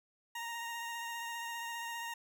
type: tone with vibrato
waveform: 20% pulse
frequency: 932.3 Hz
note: A#5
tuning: in tune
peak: -34 dBFS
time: 0.35-2.14 s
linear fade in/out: 5 ms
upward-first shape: sine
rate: 15 Hz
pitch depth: 18 cents each way
effects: none